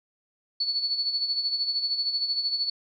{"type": "tone with tremolo", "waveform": "sine", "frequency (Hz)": 4435, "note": "C#8", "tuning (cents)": 0, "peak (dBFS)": -22, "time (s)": [0.6, 2.7], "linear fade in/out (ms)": 5, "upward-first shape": "sine", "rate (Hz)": 13, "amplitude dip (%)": 60, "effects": []}